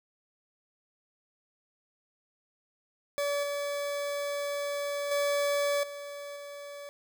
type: tone with level steps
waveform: 40% pulse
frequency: 573 Hz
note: D5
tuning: 43 cents flat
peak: -27 / -30 / -25 / -38 / -40 dBFS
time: 3.18-6.89 s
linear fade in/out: 0 ms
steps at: 3.43 / 5.11 / 5.83 / 6.36 s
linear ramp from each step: 5 ms
effects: none